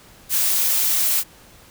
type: noise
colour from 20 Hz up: blue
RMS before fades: -19 dBFS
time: 0.29-1.24 s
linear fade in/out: 50 ms
effects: pink hiss -48 dBFS RMS until 1.7 s